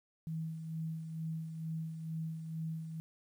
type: tone with tremolo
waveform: sine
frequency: 160.9 Hz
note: E3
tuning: 42 cents flat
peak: -35 dBFS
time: 0.27-3 s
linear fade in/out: 0 ms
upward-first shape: sine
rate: 2.2 Hz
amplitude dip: 50%
effects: 11-bit